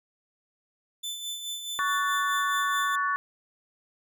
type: tone with tremolo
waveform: sawtooth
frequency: 3520 Hz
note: A7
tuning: in tune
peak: -28 dBFS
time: 1.03-2.96 s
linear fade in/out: 10 ms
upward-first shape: sine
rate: 4.7 Hz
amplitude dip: 50%
type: chord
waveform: sine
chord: F# minor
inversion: second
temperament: equal with one note detuned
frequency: 1122.9 / 1480 / 1760 Hz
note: C#6 / F#6 / A6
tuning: +22 / 0 / 0 cents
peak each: -26 / -31 / -31 dBFS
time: 1.79-3.16 s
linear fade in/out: 0 ms
effects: none